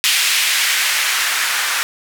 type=noise with band-pass filter sweep; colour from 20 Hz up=blue; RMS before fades=-17 dBFS; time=0.04-1.83 s; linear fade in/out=0 ms; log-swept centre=2500 to 1400 Hz; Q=1.4; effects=none